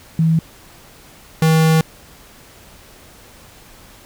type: tone pair in turn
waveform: sine / square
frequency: 162.1 / 159.87 Hz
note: E3 / D#3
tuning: -29 / +47 cents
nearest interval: unison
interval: 24 cents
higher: first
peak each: -11 dBFS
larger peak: neither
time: 0.19-0.39 / 1.42-1.81 s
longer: second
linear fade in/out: 2 ms
effects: pink hiss -44 dBFS RMS until 4.05 s